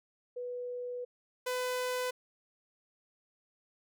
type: tone pair in turn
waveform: sine / sawtooth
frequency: 492 / 502 Hz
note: B4 / B4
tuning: -7 / +28 cents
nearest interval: unison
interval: 35 cents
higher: second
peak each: -36 / -28 dBFS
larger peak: second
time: 0.36-1.05 / 1.46-2.11 s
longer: first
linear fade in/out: 10 ms
effects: none